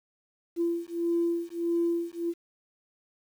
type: beating tone pair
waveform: sine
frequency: 339.2 / 340.8 Hz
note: E4 / F4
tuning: +50 / -42 cents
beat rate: 1.6 Hz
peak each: -28 dBFS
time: 0.56-2.34 s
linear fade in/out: 50 ms
effects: tanh soft clip ceiling -18 dBFS + 9-bit